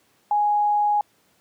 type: tone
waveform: sine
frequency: 830.6 Hz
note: G#5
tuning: in tune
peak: -17 dBFS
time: 0.31-1.01 s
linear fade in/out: 2 ms
effects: pink hiss -62 dBFS RMS until 1.4 s + high-pass 150 Hz 12 dB/octave